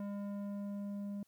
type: tone with low-pass filter sweep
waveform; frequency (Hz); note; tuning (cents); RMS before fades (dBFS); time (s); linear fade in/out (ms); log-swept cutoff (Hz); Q
square; 202.1; G#3; -47; -41; 0-1.23; 2; 970 to 410; 0.73
effects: white hiss -75 dBFS RMS until 1.27 s